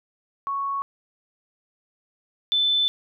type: tone pair in turn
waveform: sine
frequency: 1108.7 / 3520 Hz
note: C#6 / A7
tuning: 0 / 0 cents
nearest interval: octave + minor sixth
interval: 2000 cents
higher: second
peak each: -24 / -18 dBFS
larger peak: second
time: 0.47-0.82 / 2.52-2.88 s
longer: second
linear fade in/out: 0 ms
effects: none

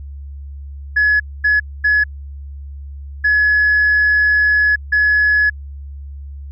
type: tone bursts at uneven times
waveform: sine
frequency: 1696 Hz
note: G#6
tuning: 36 cents sharp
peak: -9 dBFS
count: 5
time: 0.96-1.2 / 1.44-1.6 / 1.84-2.04 / 3.24-4.76 / 4.92-5.5 s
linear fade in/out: 10 ms
effects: tanh soft clip ceiling -7 dBFS + added 70 Hz sine -28 dBFS peak until 6.51 s

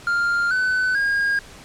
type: tone with pitch steps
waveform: triangle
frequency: 1399 / 1508.1 / 1625.7 Hz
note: F6 / F#6 / G#6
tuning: +3 / +33 / -37 cents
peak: -16 dBFS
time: 0.07-1.39 s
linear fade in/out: 2 ms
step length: 440 ms
effects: pink hiss -43 dBFS RMS until 1.64 s + low-pass 9000 Hz 12 dB/octave

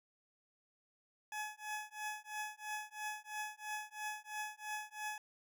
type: tone with tremolo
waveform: 20% pulse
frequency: 849 Hz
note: G#5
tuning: 38 cents sharp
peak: -33 dBFS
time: 1.32-5.18 s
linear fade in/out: 2 ms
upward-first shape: triangle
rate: 3 Hz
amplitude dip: 100%
effects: none

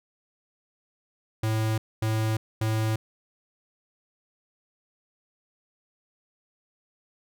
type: tone bursts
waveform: square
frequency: 110 Hz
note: A2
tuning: in tune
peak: -24 dBFS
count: 3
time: 1.43-2.96 s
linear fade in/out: 5 ms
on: 350 ms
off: 240 ms
effects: none

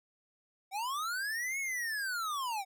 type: linear two-way sweep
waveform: square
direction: up then down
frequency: 740 to 2217 to 740 Hz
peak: -34 dBFS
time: 0.71-2.65 s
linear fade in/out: 50 ms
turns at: 1.59 s
effects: none

